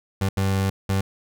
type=tone bursts at uneven times; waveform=30% pulse; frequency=96.8 Hz; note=G2; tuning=21 cents flat; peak=-17 dBFS; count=3; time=0.21-0.29 / 0.37-0.7 / 0.89-1.01 s; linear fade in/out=5 ms; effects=none